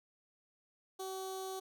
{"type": "tone with notch filter", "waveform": "15% pulse", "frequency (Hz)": 380, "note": "F#4", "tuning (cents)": 46, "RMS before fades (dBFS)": -42, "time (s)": [0.99, 1.6], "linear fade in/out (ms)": 10, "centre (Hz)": 1800, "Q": 0.57, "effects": []}